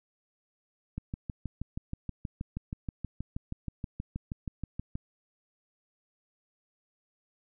click train, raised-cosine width 5 ms, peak -22 dBFS, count 26, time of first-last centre 0.98-4.955 s, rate 6.29 Hz, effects none

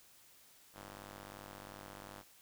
5% pulse ring-modulated tone, 99.9 Hz, G2, 33 cents sharp, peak -35 dBFS, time 0.73-2.24 s, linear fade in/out 50 ms, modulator 421 Hz, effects white hiss -63 dBFS RMS until 2.41 s

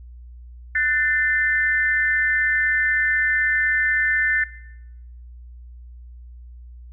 sine tone with amplitude modulation, 1782 Hz, A6, 22 cents sharp, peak -13 dBFS, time 0.75-4.44 s, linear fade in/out 5 ms, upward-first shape sine, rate 291 Hz, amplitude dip 100%, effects noise-tail reverb RT60 0.9 s tail -20 dB re dry + added 60 Hz sine -38 dBFS peak until 6.92 s

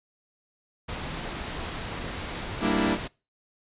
pink noise, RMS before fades -34 dBFS, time 0.88-3.08 s, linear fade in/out 10 ms
sawtooth chord, E half-diminished seventh, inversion first, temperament equal, 196 / 233.1 / 293.7 / 329.6 Hz, G3 / Bb3 / D4 / E4, 0 / 0 / 0 / 0 cents, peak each -24 dBFS, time 2.6-2.98 s, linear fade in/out 50 ms
effects noise-tail reverb RT60 0.3 s tail -23 dB re dry + resampled to 8000 Hz

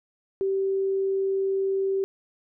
sine tone, 387.6 Hz, G4, 20 cents flat, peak -22 dBFS, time 0.41-2.04 s, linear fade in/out 0 ms, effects none

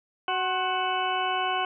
harmonic tone with a mistuned harmonic, 372.4 Hz, F#4, 11 cents sharp, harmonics 1 / 2 / 3 / 4 / 6 / 7 / 8, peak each -35 / -28 / -30 / -33 / -39 / -37 / -33 dBFS, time 0.28-1.65 s, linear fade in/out 2 ms, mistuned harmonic 3, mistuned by -64 cents, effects none

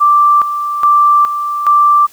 sine tone with tremolo, 1174.7 Hz, D6, in tune, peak -5 dBFS, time 0-2.07 s, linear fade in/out 20 ms, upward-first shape square, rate 1.2 Hz, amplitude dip 65%, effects white hiss -43 dBFS RMS until 2.12 s

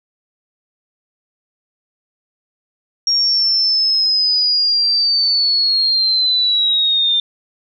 sine linear sweep, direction down, 5588 to 3586 Hz, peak -12 dBFS, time 3.07-7.2 s, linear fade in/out 2 ms, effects none

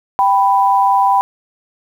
sine tone pair together, 785.1 / 990 Hz, G5 / B5, +2 / +4 cents, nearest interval major third, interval 402 cents, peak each -12 dBFS, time 0.19-1.21 s, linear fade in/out 0 ms, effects 7-bit

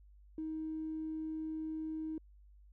triangle tone with tanh clipping, 315.1 Hz, D#4, 22 cents sharp, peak -37 dBFS, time 0.38-2.18 s, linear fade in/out 2 ms, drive 4 dB, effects added 50 Hz sine -57 dBFS peak until 2.72 s

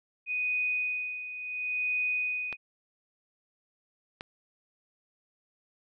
sine tone with tremolo, 2489 Hz, D#7, in tune, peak -26 dBFS, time 0.26-2.57 s, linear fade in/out 50 ms, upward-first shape sine, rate 0.71 Hz, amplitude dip 70%
clicks, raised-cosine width 0.3 ms, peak -22 dBFS, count 2, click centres 2.527 / 4.209 s
effects none

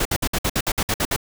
pink noise bursts, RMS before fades -21 dBFS, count 11, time 0-1.163 s, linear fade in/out 5 ms, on 53 ms, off 58 ms, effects none

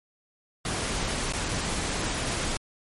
pink noise with dropouts, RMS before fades -29 dBFS, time 0.65-2.57 s, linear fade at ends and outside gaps 2 ms, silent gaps 1.325-1.334 s, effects MP3 48 kbps

